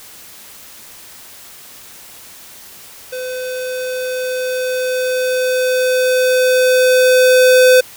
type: tone with level ramp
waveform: square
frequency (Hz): 508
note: B4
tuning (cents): +49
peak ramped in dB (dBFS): -23 to -6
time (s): 3.12-7.81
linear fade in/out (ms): 10
effects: white hiss -38 dBFS RMS until 7.96 s